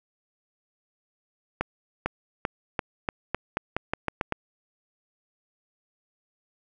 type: accelerating click train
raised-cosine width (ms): 0.5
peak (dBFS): -10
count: 12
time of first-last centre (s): 1.61-4.323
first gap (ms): 450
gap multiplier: 0.87
effects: none